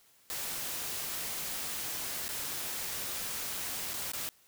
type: noise with dropouts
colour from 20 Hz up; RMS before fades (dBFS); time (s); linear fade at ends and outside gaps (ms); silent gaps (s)
white; -37; 0.3-4.29; 0; 2.281-2.29 / 3.934-3.939 / 4.118-4.134
effects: white hiss -64 dBFS RMS until 4.47 s